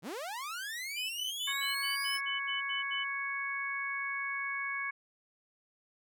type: linear sweep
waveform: sawtooth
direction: up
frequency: 128.8 to 5340 Hz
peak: -34 dBFS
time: 0.02-2.21 s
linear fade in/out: 50 ms
type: tone bursts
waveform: sine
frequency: 2993 Hz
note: F#7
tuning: 19 cents sharp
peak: -35 dBFS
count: 10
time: 0.96-3.044 s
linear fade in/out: 20 ms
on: 140 ms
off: 76 ms
type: harmonic tone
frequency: 554.4 Hz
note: C#5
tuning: in tune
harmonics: 2 / 3 / 4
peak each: -40 / -38 / -36 dBFS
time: 1.47-4.91 s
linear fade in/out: 10 ms
effects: none